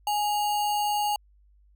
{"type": "tone with sample-and-hold", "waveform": "sine", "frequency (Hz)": 830.6, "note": "G#5", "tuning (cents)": 0, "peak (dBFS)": -23, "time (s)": [0.07, 1.16], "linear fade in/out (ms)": 2, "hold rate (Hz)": 3675, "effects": ["added 50 Hz sine -56 dBFS peak until 1.75 s"]}